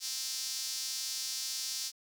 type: tone with high-pass filter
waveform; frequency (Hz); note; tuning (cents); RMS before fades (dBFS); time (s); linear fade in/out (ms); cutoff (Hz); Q
sawtooth; 261.6; C4; 0; -37; 0-1.92; 50; 5100; 2.5
effects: none